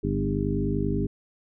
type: harmonic tone with a mistuned harmonic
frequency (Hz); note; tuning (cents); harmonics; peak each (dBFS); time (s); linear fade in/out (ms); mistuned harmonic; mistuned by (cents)
50.2; G1; +42; 1 / 2 / 3 / 4 / 5 / 6 / 8; -31 / -31 / -31 / -31 / -31 / -31 / -31; 0.03-1.07; 10; 3; -29
effects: none